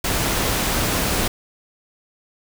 pink noise, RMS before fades -21 dBFS, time 0.04-1.28 s, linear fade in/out 5 ms, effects none

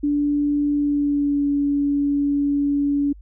sine tone with pitch glide, 290.6 to 285.3 Hz, D4 to C#4, -18 to +50 cents, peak -17 dBFS, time 0.03-3.13 s, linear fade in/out 10 ms, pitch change -32 cents, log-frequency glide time 0.74-1.47 s, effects added 50 Hz sine -40 dBFS peak until 3.21 s

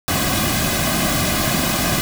pink noise with comb filter, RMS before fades -19 dBFS, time 0.08-2.01 s, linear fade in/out 0 ms, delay 2.2 ms, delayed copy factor -0.7, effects none

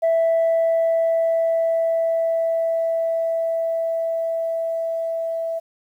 sine tone with level ramp, 659.3 Hz, E5, in tune, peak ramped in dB -13 to -22 dBFS, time 0.02-5.6 s, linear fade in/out 20 ms, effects tanh soft clip ceiling -13 dBFS + 9-bit

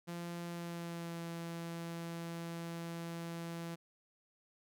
sawtooth tone with pitch glide, 171.8 to 168.17 Hz, F3 to E3, -28 to +35 cents, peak -37 dBFS, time 0.07-3.76 s, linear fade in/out 20 ms, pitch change -37 cents, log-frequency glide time 0.47-1.23 s, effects none

